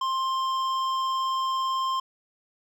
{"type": "tone with hard clipping", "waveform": "sine", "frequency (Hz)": 1053, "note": "C6", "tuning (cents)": 11, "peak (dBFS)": -26, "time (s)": [0.01, 2], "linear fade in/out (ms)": 5, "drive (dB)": 10, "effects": []}